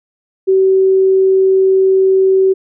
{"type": "tone", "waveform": "sine", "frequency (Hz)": 381.5, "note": "G4", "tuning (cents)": -47, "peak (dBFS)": -7, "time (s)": [0.47, 2.54], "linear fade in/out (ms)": 20, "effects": []}